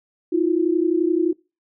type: tone pair together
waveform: sine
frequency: 322.9 / 354.5 Hz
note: E4 / F4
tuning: -36 / +26 cents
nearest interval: major second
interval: 162 cents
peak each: -19 dBFS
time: 0.32-1.33 s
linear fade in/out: 10 ms
effects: noise-tail reverb RT60 0.3 s tail -24 dB re dry